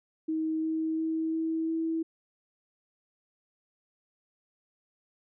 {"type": "tone with pitch steps", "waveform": "sine", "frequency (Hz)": [317, 319, 321.1, 323.1, 325.2], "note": ["D#4", "D#4", "E4", "E4", "E4"], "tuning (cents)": [32, 43, -45, -35, -23], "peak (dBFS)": -27, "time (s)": [0.28, 2.03], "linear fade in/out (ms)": 10, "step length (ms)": 350, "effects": []}